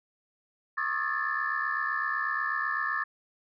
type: tone cluster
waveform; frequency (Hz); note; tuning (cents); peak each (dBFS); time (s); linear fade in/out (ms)
sine; 1092 / 1212 / 1299 / 1703 / 1771; C#6 / D#6 / E6 / G#6 / A6; -26 / -46 / -26 / +43 / +11; -34 / -34 / -37 / -33 / -31; 0.77-3.04; 10
effects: tanh soft clip ceiling -18 dBFS